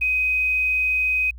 sine tone with quantisation, 2514 Hz, D#7, 17 cents sharp, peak -18 dBFS, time 0.01-1.31 s, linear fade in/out 10 ms, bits 8, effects added 60 Hz sine -36 dBFS peak until 1.38 s

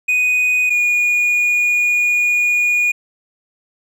triangle tone pair in turn, 2489 / 2445 Hz, D#7 / D#7, 0 / -31 cents, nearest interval unison, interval 31 cents, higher first, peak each -11 dBFS, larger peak neither, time 0.08-0.7 / 0.7-2.92 s, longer second, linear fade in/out 10 ms, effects none

